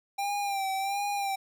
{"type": "tone with vibrato", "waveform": "square", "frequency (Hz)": 792, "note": "G5", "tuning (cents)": 18, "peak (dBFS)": -29, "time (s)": [0.18, 1.36], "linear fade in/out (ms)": 10, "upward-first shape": "sine", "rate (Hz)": 1.4, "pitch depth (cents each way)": 51, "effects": ["11-bit"]}